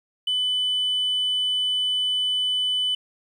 sine tone, 3000 Hz, F#7, 23 cents sharp, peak -19 dBFS, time 0.27-2.95 s, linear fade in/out 5 ms, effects tanh soft clip ceiling -18 dBFS + 9-bit

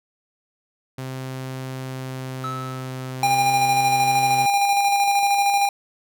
sawtooth tone with pitch glide, 130.81 to 128.93 Hz, C3 to C3, 0 to -25 cents, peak -25 dBFS, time 0.98-4.46 s, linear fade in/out 5 ms, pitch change -25 cents, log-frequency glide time 1.82-3.81 s
triangle tone with exponential decay, 1300 Hz, E6, 24 cents flat, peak -23 dBFS, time 2.44-3.46 s, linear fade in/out 1 ms, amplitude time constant 220 ms
square tone with tremolo, 803 Hz, G5, 41 cents sharp, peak -16 dBFS, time 3.23-5.69 s, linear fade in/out 2 ms, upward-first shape square, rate 13 Hz, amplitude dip 30%
effects none

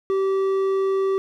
sine tone with hard clipping, 386.6 Hz, G4, 24 cents flat, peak -20 dBFS, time 0.1-1.18 s, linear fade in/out 0 ms, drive 6 dB, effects none

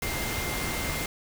sine tone in noise, 2100 Hz, C7, 6 cents sharp, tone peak -36 dBFS, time 0.02-1.06 s, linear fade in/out 2 ms, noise pink, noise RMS -31 dBFS, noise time 0.02-1.06 s, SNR -8 dB, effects none

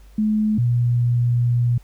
sine tone pair in turn, 214.2 / 120.55 Hz, A3 / B2, -46 / -41 cents, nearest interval minor seventh, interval 995 cents, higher first, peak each -16 / -15 dBFS, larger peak second, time 0.18-0.58 / 0.58-1.78 s, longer second, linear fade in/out 5 ms, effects added 50 Hz sine -43 dBFS peak until 1.83 s + pink hiss -57 dBFS RMS until 1.83 s

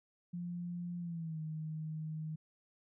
sine tone with pitch glide, 174.61 to 156.46 Hz, F3 to D#3, 0 to +10 cents, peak -38 dBFS, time 0.33-2.36 s, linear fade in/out 10 ms, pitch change -190 cents, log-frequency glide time 0.99-1.4 s, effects none

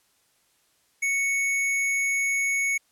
square tone, 2217 Hz, C#7, in tune, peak -23 dBFS, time 1.02-2.78 s, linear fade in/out 10 ms, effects white hiss -66 dBFS RMS until 2.91 s + low-pass 12000 Hz 12 dB/octave

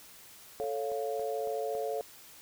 sine chord, A augmented, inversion none, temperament equal, 440 / 554.4 / 698.5 Hz, A4 / C#5 / E#5, 0 / 0 / 0 cents, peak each -34 / -36 / -37 dBFS, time 0.6-2.01 s, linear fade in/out 0 ms
click train, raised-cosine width 1 ms, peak -36 dBFS, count 5, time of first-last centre 0.64-1.751 s, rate 3.6 Hz
effects white hiss -53 dBFS RMS until 2.41 s

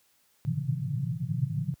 pink band-pass noise, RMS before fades -30 dBFS, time 0.45-1.74 s, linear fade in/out 0 ms, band 110 to 170 Hz, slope 96 dB/octave, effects white hiss -67 dBFS RMS until 1.8 s + high-pass 60 Hz 12 dB/octave

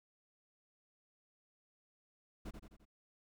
brown noise with echo, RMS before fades -44 dBFS, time 2.45-2.51 s, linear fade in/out 10 ms, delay 86 ms, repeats 4, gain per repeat -5 dB, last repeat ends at 2.854 s, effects none

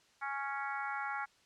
harmonic tone, 277.2 Hz, C#4, in tune, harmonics 3 / 4 / 5 / 6 / 7 / 8, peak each -40 / -44 / -40 / -45 / -47 / -47 dBFS, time 0.21-1.26 s, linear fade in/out 20 ms, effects white hiss -67 dBFS RMS until 1.45 s + low-pass 6000 Hz 12 dB/octave

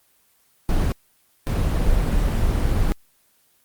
brown noise bursts at uneven times, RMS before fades -19 dBFS, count 2, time 0.69-0.92 / 1.47-2.92 s, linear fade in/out 0 ms, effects white hiss -61 dBFS RMS until 3.64 s + Opus 24 kbps

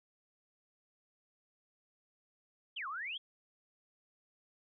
sine exponential two-way sweep, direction down then up, 3417 to 1045 to 3417 Hz, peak -38 dBFS, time 2.76-3.18 s, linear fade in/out 10 ms, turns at 2.88 s, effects none

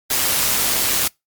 white noise with amplitude modulation, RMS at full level -17 dBFS, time 0.1-1.08 s, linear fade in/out 5 ms, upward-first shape sine, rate 131 Hz, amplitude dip 30%, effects noise-tail reverb RT60 0.2 s tail -26 dB re dry + MP3 96 kbps

